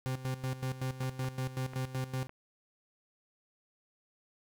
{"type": "tone with tremolo", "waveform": "40% pulse", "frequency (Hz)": 130, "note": "C3", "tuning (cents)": -11, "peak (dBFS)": -31, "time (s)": [0.06, 2.27], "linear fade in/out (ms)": 0, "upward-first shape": "square", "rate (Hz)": 5.3, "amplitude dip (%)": 75}
{"type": "clicks", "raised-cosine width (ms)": 0.5, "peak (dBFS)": -29, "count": 4, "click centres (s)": [1.033, 1.244, 1.735, 2.294]}
{"effects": []}